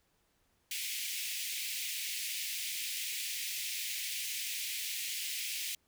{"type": "high-pass noise", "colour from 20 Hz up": "pink", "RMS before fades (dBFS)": -38, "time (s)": [0.71, 5.75], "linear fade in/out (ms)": 2, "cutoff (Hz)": 2100, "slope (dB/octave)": 48, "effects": ["pink hiss -74 dBFS RMS until 5.87 s"]}